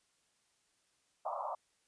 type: band-pass noise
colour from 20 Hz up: pink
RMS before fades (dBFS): -39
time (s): 1.25-1.55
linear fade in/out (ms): 5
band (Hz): 580 to 1200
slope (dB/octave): 96
effects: white hiss -75 dBFS RMS until 1.87 s + resampled to 22050 Hz